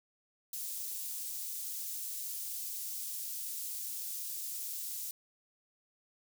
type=high-pass noise; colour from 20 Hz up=white; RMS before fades=-40 dBFS; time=0.53-5.11 s; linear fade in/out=2 ms; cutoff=6300 Hz; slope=12 dB/octave; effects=none